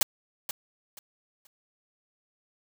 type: noise with echo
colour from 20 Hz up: white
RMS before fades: -21 dBFS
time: 0.01-0.03 s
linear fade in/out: 2 ms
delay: 480 ms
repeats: 3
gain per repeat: -12 dB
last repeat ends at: 1.47 s
effects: none